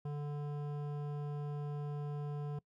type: tone with hard clipping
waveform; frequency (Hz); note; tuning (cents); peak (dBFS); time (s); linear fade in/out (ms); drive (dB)
sine; 146.2; D3; -7; -39; 0.05-2.59; 5; 13
effects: noise-tail reverb RT60 0.1 s tail -23 dB re dry